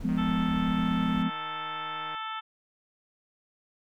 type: noise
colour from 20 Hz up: brown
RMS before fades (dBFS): -40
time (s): 0-1.23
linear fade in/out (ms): 5
type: chord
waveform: sine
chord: F diminished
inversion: none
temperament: just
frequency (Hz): 174.61 / 209.5 / 251.4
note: F3 / Ab3 / Cb4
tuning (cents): 0 / +15 / +31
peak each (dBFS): -29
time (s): 0.03-1.3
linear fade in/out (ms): 20
type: click train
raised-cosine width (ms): 0.5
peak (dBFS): -30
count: 320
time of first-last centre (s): 0.09-2.148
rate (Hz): 155
type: harmonic tone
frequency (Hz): 440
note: A4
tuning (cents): 0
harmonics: 2 / 3 / 4 / 5 / 6 / 7 / 8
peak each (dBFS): -39 / -35 / -44 / -47 / -47 / -44 / -45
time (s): 0.17-2.41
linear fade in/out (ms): 20
effects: none